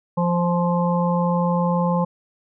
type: harmonic tone with a mistuned harmonic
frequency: 174.61 Hz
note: F3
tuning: in tune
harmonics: 1 / 3 / 5 / 6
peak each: -19 / -24 / -26 / -27 dBFS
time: 0.17-2.05 s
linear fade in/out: 10 ms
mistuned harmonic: 5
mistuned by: -23 cents
effects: none